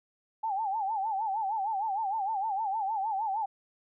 sine tone with vibrato, 830.6 Hz, G#5, in tune, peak -28 dBFS, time 0.43-3.46 s, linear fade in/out 10 ms, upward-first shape sine, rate 6.5 Hz, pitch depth 150 cents each way, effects none

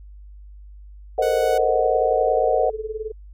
sine chord, C half-diminished seventh, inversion third, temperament equal, 466.2 / 523.3 / 622.3 / 740 Hz, Bb4 / C5 / Eb5 / Gb5, 0 / 0 / 0 / 0 cents, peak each -22 dBFS, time 1.18-2.7 s, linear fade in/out 5 ms
sine tone with tremolo, 435.4 Hz, A4, 18 cents flat, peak -23 dBFS, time 1.21-3.12 s, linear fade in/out 10 ms, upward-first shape sine, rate 19 Hz, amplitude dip 85%
sawtooth tone, 741 Hz, F#5, 2 cents sharp, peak -24 dBFS, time 1.22-1.58 s, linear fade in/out 5 ms
effects added 50 Hz sine -39 dBFS peak until 3.33 s

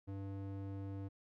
square tone with band-pass filter, 98 Hz, G2, in tune, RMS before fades -44 dBFS, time 0.07-1.09 s, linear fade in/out 20 ms, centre 220 Hz, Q 0.82, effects none

